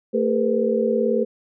sine tone cluster, 225.5 / 406.4 / 466.5 / 505 Hz, A3 / G#4 / A#4 / B4, +43 / -38 / +1 / +39 cents, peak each -23 dBFS, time 0.13-1.25 s, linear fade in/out 20 ms, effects none

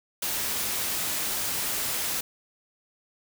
white noise, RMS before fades -29 dBFS, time 0.22-2.21 s, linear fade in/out 5 ms, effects none

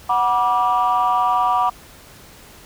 sine chord, B minor, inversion second, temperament equal with one note detuned, 740 / 967.4 / 1174.7 Hz, F#5 / B5 / D6, 0 / -36 / 0 cents, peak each -18 dBFS, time 0.09-1.7 s, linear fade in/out 10 ms, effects tanh soft clip ceiling -9 dBFS + pink hiss -44 dBFS RMS until 2.65 s

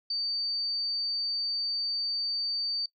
sine tone, 4600 Hz, D8, 37 cents flat, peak -28 dBFS, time 0.1-2.86 s, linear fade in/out 5 ms, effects noise-tail reverb RT60 0.1 s tail -19 dB re dry

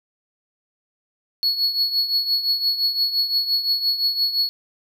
triangle tone with tremolo, 4373 Hz, C#8, 24 cents flat, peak -14 dBFS, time 1.43-4.49 s, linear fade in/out 0 ms, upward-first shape triangle, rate 5.8 Hz, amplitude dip 75%, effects none

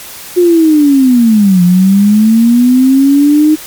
sine linear two-way sweep, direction down then up, 361.3 to 174.61 to 311.1 Hz, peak -3 dBFS, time 0.36-3.56 s, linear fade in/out 20 ms, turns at 1.63 s, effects white hiss -28 dBFS RMS until 3.66 s + MP3 96 kbps

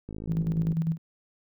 click train, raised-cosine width 3 ms, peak -25 dBFS, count 35, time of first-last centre 0.09-0.727 s, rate 53.4 Hz
sine tone with tremolo, 163.2 Hz, E3, 17 cents flat, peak -22 dBFS, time 0.27-0.98 s, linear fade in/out 50 ms, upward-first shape square, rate 10 Hz, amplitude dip 50%
effects none

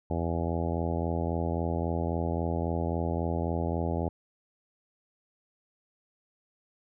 harmonic tone, 83.7 Hz, E2, 27 cents sharp, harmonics 1 / 2 / 3 / 4 / 5 / 6 / 7 / 8 / 9 / 10, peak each -31 / -34 / -36 / -37 / -38 / -39 / -39 / -40 / -41 / -41 dBFS, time 0.1-4.09 s, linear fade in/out 5 ms, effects none

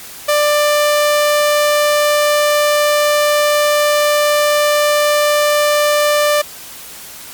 sawtooth tone, 592 Hz, D5, 14 cents sharp, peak -7 dBFS, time 0.28-6.42 s, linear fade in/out 10 ms, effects white hiss -33 dBFS RMS until 7.33 s + Opus 48 kbps

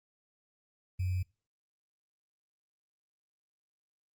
sine tone with sample-and-hold, 91.5 Hz, F#2, 19 cents flat, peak -29 dBFS, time 0.99-1.23 s, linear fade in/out 10 ms, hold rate 2450 Hz, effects noise-tail reverb RT60 0.3 s tail -25 dB re dry + Opus 24 kbps

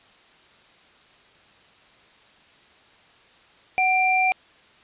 sine tone pair together, 746 / 2368 Hz, F#5 / D7, +14 / +14 cents, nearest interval octave + minor sixth, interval 2000 cents, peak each -20 dBFS, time 3.78-4.32 s, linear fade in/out 0 ms, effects white hiss -54 dBFS RMS until 4.83 s + resampled to 8000 Hz

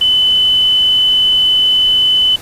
sine tone, 3015 Hz, F#7, 32 cents sharp, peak -8 dBFS, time 0.01-2.36 s, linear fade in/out 5 ms, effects pink hiss -33 dBFS RMS until 2.41 s + resampled to 32000 Hz

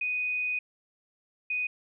sine tone pair in turn, 2489 / 2489 Hz, D#7 / D#7, 0 / 0 cents, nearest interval unison, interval 0 cents, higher neither, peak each -27 dBFS, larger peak neither, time 0.01-0.59 / 1.5-1.67 s, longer first, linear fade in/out 5 ms, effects none

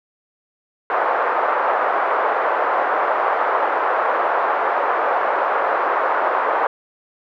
white band-pass noise, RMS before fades -19 dBFS, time 0.9-6.67 s, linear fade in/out 2 ms, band 480 to 1300 Hz, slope 24 dB/octave, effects none

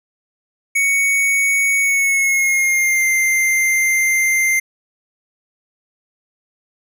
square tone with pitch glide, 2229 to 2092 Hz, C#7 to C7, +9 to -1 cents, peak -14 dBFS, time 0.75-4.6 s, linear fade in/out 10 ms, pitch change -110 cents, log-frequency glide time 1.81-3.06 s, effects none

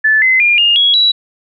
sine tone with pitch steps, 1743 / 2049 / 2409 / 2832 / 3329 / 3913 Hz, A6 / C7 / D7 / F7 / G#7 / B7, -17 / -37 / +43 / +23 / +3 / -17 cents, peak -7 dBFS, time 0.04-1.12 s, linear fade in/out 10 ms, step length 180 ms, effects none

